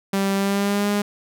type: tone with pitch glide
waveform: sawtooth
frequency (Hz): 196 to 204.9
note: G3 to G#3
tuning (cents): 0 to -23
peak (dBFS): -15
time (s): 0.13-1.02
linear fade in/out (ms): 5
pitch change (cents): +77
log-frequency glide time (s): 0.35-0.89
effects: none